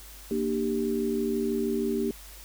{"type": "chord", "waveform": "sine", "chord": "G minor", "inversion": "first", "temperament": "equal with one note detuned", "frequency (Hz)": [233.1, 299.3, 392], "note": ["Bb3", "D4", "G4"], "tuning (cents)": [0, 33, 0], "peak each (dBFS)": [-29, -32, -28], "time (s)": [0.31, 2.11], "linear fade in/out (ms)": 2, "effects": ["added 50 Hz sine -47 dBFS peak until 2.44 s", "white hiss -48 dBFS RMS until 2.44 s"]}